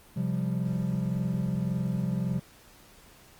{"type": "chord", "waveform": "triangle", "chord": "C suspended fourth", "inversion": "none", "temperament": "just", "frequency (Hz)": [130.81, 174.42, 196.22], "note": ["C3", "F3", "G3"], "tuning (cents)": [0, -2, 2], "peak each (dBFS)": [-29, -28, -30], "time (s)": [0.16, 2.4], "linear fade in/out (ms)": 10, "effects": ["pink hiss -55 dBFS RMS until 3.39 s", "Opus 32 kbps"]}